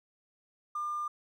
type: tone with hard clipping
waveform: triangle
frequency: 1200 Hz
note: D6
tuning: 37 cents sharp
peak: -32 dBFS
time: 0.75-1.08 s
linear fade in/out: 5 ms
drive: 3 dB
effects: none